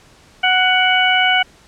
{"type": "harmonic tone with a mistuned harmonic", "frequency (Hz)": 740, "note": "F#5", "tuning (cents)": 0, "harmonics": [1, 2, 3, 4], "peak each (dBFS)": [-17, -17, -17, -17], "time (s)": [0.43, 1.43], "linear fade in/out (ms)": 10, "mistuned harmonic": 3, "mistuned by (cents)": 22, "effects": ["pink hiss -48 dBFS RMS until 1.67 s", "low-pass 8000 Hz 12 dB/octave"]}